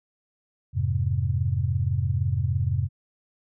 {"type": "chord", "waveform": "sine", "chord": "F minor", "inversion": "none", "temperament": "just", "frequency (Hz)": [87.31, 104.77, 130.96], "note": ["F2", "Ab2", "C3"], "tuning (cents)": [0, 16, 2], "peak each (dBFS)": -26, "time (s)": [0.73, 2.89], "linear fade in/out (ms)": 50, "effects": []}